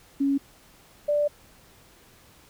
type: tone pair in turn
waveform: sine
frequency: 277.5 / 588 Hz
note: C#4 / D5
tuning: +2 / +2 cents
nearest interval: octave + minor second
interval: 1300 cents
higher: second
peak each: -20 dBFS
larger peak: neither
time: 0.2-0.38 / 1.08-1.28 s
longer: second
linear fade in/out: 10 ms
effects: pink hiss -55 dBFS RMS until 2.49 s